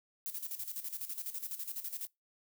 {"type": "noise with tremolo", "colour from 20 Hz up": "violet", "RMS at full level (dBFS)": -39, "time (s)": [0.26, 2.07], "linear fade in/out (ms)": 0, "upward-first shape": "square", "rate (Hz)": 12, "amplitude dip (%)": 70, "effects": ["noise-tail reverb RT60 0.2 s tail -24 dB re dry"]}